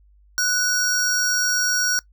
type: tone pair together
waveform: square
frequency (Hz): 1478 / 5642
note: F#6 / F8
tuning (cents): -2 / +17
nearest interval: octave + major seventh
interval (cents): 2319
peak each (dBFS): -22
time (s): 0.38-1.99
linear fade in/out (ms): 0
effects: noise-tail reverb RT60 0.1 s tail -22 dB re dry + added 50 Hz sine -51 dBFS peak until 2.12 s